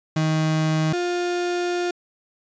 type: tone pair in turn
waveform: 35% pulse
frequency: 157.2 / 352.9 Hz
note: D#3 / F4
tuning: +18 / +18 cents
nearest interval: octave + major second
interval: 1400 cents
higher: second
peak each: -17 / -20 dBFS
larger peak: first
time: 0.16-0.93 / 0.93-1.91 s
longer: second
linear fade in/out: 5 ms
effects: resampled to 16000 Hz